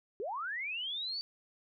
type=linear sweep; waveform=sine; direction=up; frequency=364.4 to 4629 Hz; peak=-35 dBFS; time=0.2-1.21 s; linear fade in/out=0 ms; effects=none